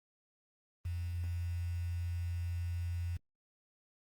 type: tone with quantisation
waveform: sine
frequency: 86.7 Hz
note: F2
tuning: 12 cents flat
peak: -34 dBFS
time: 0.85-3.17 s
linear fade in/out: 5 ms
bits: 9
effects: Opus 24 kbps